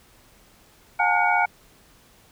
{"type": "tone cluster", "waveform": "sine", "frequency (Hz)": [718, 816, 890, 1441, 2246], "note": ["F5", "G#5", "A5", "F#6", "C#7"], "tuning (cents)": [48, -31, 20, -46, 22], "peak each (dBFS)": -24, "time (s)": [0.99, 1.46], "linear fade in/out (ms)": 10, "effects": ["pink hiss -55 dBFS RMS until 2.31 s"]}